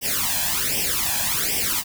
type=noise with flanger; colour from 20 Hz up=white; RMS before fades=-23 dBFS; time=0.01-1.84 s; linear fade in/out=50 ms; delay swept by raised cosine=0.36 to 1.23 ms; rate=1.3 Hz; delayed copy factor=+0.9; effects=none